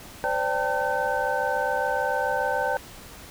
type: tone cluster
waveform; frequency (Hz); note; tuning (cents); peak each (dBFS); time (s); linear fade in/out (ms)
sine; 511 / 578 / 791 / 896 / 1527; C5 / D5 / G5 / A5 / G6; -41 / -28 / +15 / +31 / -46; -29; 0.24-2.77; 0
effects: pink hiss -44 dBFS RMS until 3.3 s